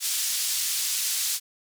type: band-pass noise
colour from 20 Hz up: pink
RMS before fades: -27 dBFS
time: 0-1.4 s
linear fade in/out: 50 ms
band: 4700 to 13000 Hz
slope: 12 dB/octave
effects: none